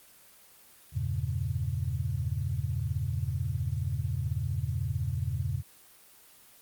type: chord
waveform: sine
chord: E diminished seventh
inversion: none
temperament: equal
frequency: 82.41 / 98 / 116.54 / 138.59 Hz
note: E2 / G2 / Bb2 / Db3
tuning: 0 / 0 / 0 / 0 cents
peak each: -34 dBFS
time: 0.92-5.63 s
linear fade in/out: 50 ms
effects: white hiss -56 dBFS RMS until 6.61 s + Opus 24 kbps